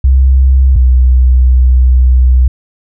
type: tone pair in turn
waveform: sine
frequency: 65.7 / 63.08 Hz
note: C2 / B1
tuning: +8 / +37 cents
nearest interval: minor second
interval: 71 cents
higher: first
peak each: -3 dBFS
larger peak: neither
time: 0.04-0.76 / 0.76-2.48 s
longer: second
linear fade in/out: 5 ms
effects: none